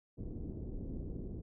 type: low-pass noise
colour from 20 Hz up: pink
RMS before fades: -42 dBFS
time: 0.17-1.42 s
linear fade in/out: 20 ms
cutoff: 390 Hz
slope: 24 dB/octave
effects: none